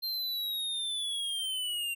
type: linear sweep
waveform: square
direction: down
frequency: 4186 to 2752 Hz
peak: -32 dBFS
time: 0.02-1.95 s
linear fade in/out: 20 ms
effects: none